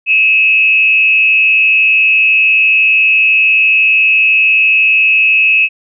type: tone with frequency modulation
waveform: sine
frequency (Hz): 2586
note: E7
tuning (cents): -34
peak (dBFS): -6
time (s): 0.06-5.69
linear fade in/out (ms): 50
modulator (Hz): 189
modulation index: 0.37
effects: none